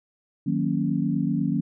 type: chord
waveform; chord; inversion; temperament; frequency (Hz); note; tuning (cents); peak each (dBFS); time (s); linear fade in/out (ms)
sine; D# minor seventh; none; equal with one note detuned; 156.83 / 185 / 233.1 / 277.2; D#3 / F#3 / A#3 / C#4; +14 / 0 / 0 / 0; -27; 0.46-1.61; 10
effects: none